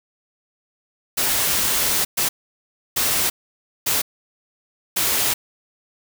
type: noise bursts at uneven times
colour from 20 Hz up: white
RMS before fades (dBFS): -20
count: 5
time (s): 1.17-2.05 / 2.17-2.29 / 2.96-3.3 / 3.86-4.02 / 4.96-5.34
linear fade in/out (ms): 10
effects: none